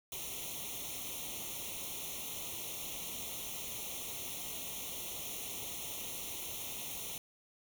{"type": "noise with comb filter", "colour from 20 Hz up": "white", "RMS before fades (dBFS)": -42, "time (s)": [0.12, 7.18], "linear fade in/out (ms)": 2, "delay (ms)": 0.31, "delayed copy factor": 1, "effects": []}